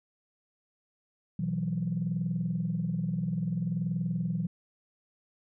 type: chord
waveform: sine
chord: B suspended fourth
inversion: none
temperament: just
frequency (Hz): 123.47 / 164.63 / 185.21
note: B2 / E3 / F#3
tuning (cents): 0 / -2 / +2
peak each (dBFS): -35 / -30 / -32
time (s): 1.39-4.47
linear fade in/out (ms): 5
effects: tanh soft clip ceiling -20 dBFS

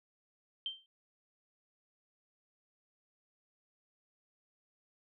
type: tone with exponential decay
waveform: sine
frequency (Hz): 3136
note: G7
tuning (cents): 0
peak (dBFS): -32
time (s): 0.66-0.86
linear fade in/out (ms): 1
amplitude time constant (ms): 43
effects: none

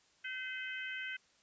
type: harmonic tone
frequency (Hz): 513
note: C5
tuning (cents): -34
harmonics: 3 / 4 / 5 / 6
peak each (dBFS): -42 / -44 / -46 / -48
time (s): 0.24-1.17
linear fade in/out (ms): 10
effects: white hiss -69 dBFS RMS until 1.42 s + resampled to 16000 Hz

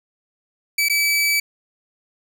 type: tone with dropouts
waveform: sawtooth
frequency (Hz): 2300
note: D7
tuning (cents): -37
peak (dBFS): -13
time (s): 0.78-1.4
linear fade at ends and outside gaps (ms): 5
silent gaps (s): 0.886-0.897
effects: none

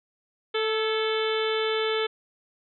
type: harmonic tone with a mistuned harmonic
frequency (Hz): 440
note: A4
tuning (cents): 0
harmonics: 1 / 2 / 3 / 4 / 5 / 6 / 7 / 8 / 9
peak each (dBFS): -25 / -37 / -33 / -36 / -35 / -41 / -35 / -34 / -43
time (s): 0.54-2.07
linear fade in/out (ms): 10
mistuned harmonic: 4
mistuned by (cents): -48
effects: none

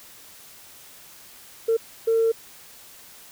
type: tone bursts at uneven times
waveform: sine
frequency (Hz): 453.2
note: A#4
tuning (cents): -49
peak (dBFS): -16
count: 2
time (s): 1.68-1.77 / 2.07-2.32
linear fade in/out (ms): 10
effects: tanh soft clip ceiling -13 dBFS + white hiss -47 dBFS RMS until 3.31 s

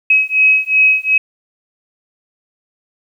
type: beating tone pair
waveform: sine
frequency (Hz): 2549 / 2551.7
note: D#7 / D#7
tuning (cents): +41 / +43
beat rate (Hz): 2.7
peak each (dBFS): -12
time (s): 0.1-1.18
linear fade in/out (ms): 5
effects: 8-bit

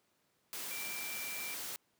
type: tone in noise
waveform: sine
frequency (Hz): 2349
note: D7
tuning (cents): 0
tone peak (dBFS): -43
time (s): 0.71-1.54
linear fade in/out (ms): 0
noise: white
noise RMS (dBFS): -42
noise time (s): 0.53-1.76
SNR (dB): -4
effects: pink hiss -75 dBFS RMS until 1.99 s + high-pass 150 Hz 12 dB/octave

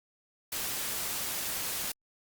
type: noise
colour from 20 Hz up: white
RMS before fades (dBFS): -34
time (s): 0.52-1.92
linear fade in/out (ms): 5
effects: Opus 48 kbps

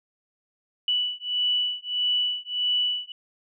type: beating tone pair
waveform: sine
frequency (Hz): 2960 / 2961.6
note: F#7 / F#7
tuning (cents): 0 / +1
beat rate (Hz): 1.6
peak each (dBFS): -26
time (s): 0.88-3.12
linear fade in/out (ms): 2
effects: none

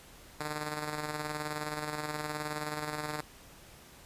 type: tone with tremolo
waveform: 5% pulse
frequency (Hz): 150.9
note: D3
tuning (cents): +47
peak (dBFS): -22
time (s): 0.4-3.21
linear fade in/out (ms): 2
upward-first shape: square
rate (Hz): 19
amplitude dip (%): 40
effects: pink hiss -54 dBFS RMS until 4.05 s + resampled to 32000 Hz

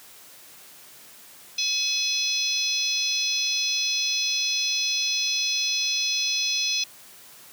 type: harmonic tone with a mistuned harmonic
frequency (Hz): 853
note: G#5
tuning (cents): +46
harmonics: 3 / 4 / 5 / 6 / 7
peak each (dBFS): -29 / -29 / -29 / -29 / -29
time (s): 1.58-6.84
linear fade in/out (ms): 5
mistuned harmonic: 5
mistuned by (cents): -59
effects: white hiss -48 dBFS RMS until 7.52 s + high-pass 100 Hz 12 dB/octave

